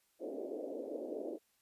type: band-pass noise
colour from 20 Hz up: white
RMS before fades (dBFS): -42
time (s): 0.19-1.39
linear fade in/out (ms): 50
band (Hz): 270 to 580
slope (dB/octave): 48
effects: white hiss -75 dBFS RMS until 1.61 s + resampled to 32000 Hz